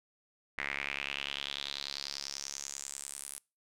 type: tone with band-pass filter sweep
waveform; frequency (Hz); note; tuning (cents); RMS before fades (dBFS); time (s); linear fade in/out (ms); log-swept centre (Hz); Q
sawtooth; 70.2; C#2; +22; -40; 0.58-3.38; 0; 2000 to 10000; 4.6
effects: noise-tail reverb RT60 0.3 s tail -25 dB re dry